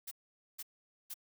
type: noise bursts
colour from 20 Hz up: blue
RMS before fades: -43 dBFS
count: 3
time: 0.07-1.142 s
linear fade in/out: 10 ms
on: 44 ms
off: 470 ms
effects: none